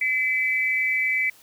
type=tone pair together; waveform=sine; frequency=2033 / 2305 Hz; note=B6 / D7; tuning=+50 / -33 cents; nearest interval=major second; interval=217 cents; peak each=-23 dBFS; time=0.01-1.3 s; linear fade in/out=5 ms; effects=white hiss -53 dBFS RMS until 1.42 s